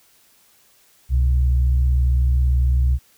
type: tone pair together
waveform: sine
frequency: 65.36 / 123.47 Hz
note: C2 / B2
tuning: -1 / 0 cents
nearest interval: major seventh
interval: 1101 cents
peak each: -14 / -26 dBFS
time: 1.09-2.99 s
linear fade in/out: 50 ms
effects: white hiss -56 dBFS RMS until 3.17 s